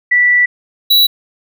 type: tone pair in turn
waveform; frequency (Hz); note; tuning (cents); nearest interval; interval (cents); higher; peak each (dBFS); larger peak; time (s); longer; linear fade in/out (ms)
sine / square; 1963 / 3926; B6 / B7; -11 / -11; octave; 1200; second; -7; neither; 0.11-0.46 / 0.9-1.07; first; 10
effects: none